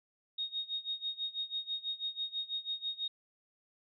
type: tone with tremolo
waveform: sine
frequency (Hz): 3729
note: A#7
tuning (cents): 0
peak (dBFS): -32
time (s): 0.38-3.08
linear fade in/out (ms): 5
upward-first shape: sine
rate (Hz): 6.1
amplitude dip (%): 90
effects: none